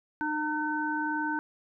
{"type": "harmonic tone", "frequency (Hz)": 303.7, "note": "D#4", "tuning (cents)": -42, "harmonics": [1, 3, 5], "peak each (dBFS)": [-32, -32, -32], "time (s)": [0.21, 1.39], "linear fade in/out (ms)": 0, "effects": []}